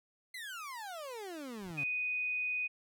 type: exponential sweep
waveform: 30% pulse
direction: down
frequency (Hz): 2093 to 133.6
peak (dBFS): -39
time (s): 0.34-1.84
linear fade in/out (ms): 5
type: noise with exponential growth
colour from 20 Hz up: brown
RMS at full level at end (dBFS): -48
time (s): 1.53-1.71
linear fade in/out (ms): 2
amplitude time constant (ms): 38
type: tone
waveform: sine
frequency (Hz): 2489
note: D#7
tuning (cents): 0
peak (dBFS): -32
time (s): 1.77-2.68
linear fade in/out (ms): 20
effects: none